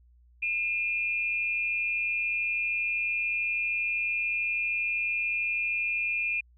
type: tone pair together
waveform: sine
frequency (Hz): 2424 / 2637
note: D#7 / E7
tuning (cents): -46 / 0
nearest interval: minor second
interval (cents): 146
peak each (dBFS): -27 / -33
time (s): 0.42-6.41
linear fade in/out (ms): 10
effects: added 60 Hz sine -56 dBFS peak until 6.57 s